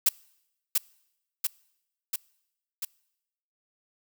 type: noise with echo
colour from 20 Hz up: blue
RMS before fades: -20 dBFS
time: 0.06-0.09 s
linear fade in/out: 5 ms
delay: 690 ms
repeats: 4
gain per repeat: -3 dB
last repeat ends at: 2.85 s
effects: noise-tail reverb RT60 0.9 s tail -25 dB re dry